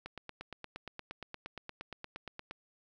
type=click train; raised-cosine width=0.3 ms; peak=-26 dBFS; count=22; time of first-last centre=0.06-2.51 s; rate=8.57 Hz; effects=none